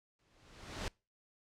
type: noise with exponential growth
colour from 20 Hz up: pink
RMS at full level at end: -37 dBFS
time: 0.19-0.88 s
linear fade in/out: 1 ms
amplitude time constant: 150 ms
effects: noise-tail reverb RT60 0.3 s tail -26 dB re dry + low-pass 6000 Hz 12 dB/octave